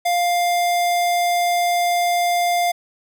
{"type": "tone", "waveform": "square", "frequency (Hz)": 701, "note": "F5", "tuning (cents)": 6, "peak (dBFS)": -17, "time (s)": [0.05, 2.72], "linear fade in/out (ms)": 10, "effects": []}